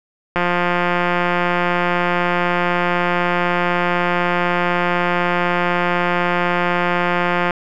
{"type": "click train", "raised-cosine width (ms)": 0.5, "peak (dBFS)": -3, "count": 1259, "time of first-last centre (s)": [0.36, 7.508], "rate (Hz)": 176, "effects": []}